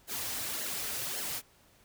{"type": "noise with flanger", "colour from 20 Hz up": "white", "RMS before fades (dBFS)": -36, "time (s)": [0.07, 1.42], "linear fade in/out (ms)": 50, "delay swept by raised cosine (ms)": [0.82, 6.02], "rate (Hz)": 1.8, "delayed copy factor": -0.7, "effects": ["pink hiss -63 dBFS RMS until 1.84 s"]}